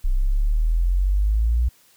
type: exponential sweep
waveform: sine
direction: up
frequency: 30.87 to 61.4 Hz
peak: -16 dBFS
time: 0.04-1.69 s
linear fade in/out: 10 ms
effects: white hiss -56 dBFS RMS until 1.96 s